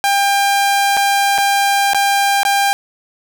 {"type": "tone with dropouts", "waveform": "sawtooth", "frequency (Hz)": 798, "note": "G5", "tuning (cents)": 31, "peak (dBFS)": -8, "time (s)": [0.04, 2.73], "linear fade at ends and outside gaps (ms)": 0, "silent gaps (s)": [[0.968, 0.972], [1.38, 1.384], [1.934, 1.946], [2.432, 2.451]], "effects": []}